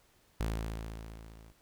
sawtooth tone with level ramp, 55 Hz, A1, in tune, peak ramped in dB -26 to -49 dBFS, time 0.4-1.52 s, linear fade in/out 5 ms, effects pink hiss -67 dBFS RMS until 1.61 s

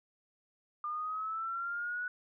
sine linear sweep, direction up, 1199 to 1480 Hz, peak -34 dBFS, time 0.84-2.08 s, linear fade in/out 2 ms, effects none

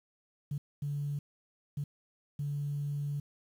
sine tone bursts at uneven times, 144.1 Hz, D3, 33 cents flat, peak -31 dBFS, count 4, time 0.51-0.58 / 0.82-1.19 / 1.77-1.84 / 2.39-3.2 s, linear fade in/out 5 ms, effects tanh soft clip ceiling -27 dBFS + 10-bit

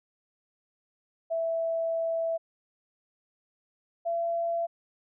sine tone pair in turn, 659.3 / 676.3 Hz, E5 / E5, 0 / +44 cents, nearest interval unison, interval 44 cents, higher second, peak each -26 dBFS, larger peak neither, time 1.3-2.38 / 4.05-4.67 s, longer first, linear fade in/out 20 ms, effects none

